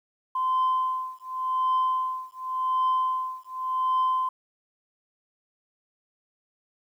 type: tone with tremolo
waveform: sine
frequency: 1032 Hz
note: C6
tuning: 24 cents flat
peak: -18 dBFS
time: 0.35-4.29 s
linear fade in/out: 5 ms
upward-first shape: triangle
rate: 0.89 Hz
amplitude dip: 100%
effects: tanh soft clip ceiling -18 dBFS + 10-bit